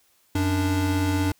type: tone pair together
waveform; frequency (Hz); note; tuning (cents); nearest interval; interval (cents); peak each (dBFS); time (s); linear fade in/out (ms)
square; 92.5 / 293.7; F#2 / D4; 0 / 0; octave + minor sixth; 2000; -24 / -25; 0.35-1.32; 5
effects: white hiss -63 dBFS RMS until 1.39 s